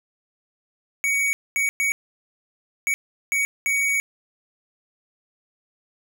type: tone bursts at uneven times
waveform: square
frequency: 2246 Hz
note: C#7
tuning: 22 cents sharp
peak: -20 dBFS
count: 6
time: 1.04-1.33 / 1.56-1.69 / 1.8-1.92 / 2.87-2.94 / 3.32-3.45 / 3.66-4 s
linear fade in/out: 0 ms
effects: none